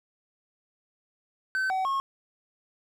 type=tone with pitch steps; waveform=triangle; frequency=1533 / 757 / 1087 Hz; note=G6 / F#5 / C#6; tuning=-39 / +39 / -34 cents; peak=-23 dBFS; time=1.55-2 s; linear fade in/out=0 ms; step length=150 ms; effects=none